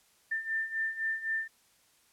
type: beating tone pair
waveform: sine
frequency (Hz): 1786 / 1789.9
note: A6 / A6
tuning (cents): +25 / +29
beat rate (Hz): 3.9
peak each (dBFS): -36 / -32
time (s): 0.31-1.48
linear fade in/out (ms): 10
effects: white hiss -66 dBFS RMS until 2.12 s + low-pass 12000 Hz 12 dB/octave